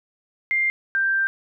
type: tone pair in turn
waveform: sine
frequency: 2100 / 1575.9 Hz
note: C7 / G6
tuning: +6 / +9 cents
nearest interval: perfect fourth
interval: 497 cents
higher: first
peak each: -18 dBFS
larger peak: neither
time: 0.51-0.7 / 0.95-1.27 s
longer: second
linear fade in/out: 0 ms
effects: none